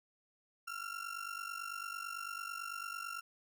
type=ring-modulated tone; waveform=35% pulse; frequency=1372 Hz; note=F6; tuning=31 cents flat; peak=-36 dBFS; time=0.67-3.21 s; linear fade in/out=10 ms; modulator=24.5 Hz; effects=none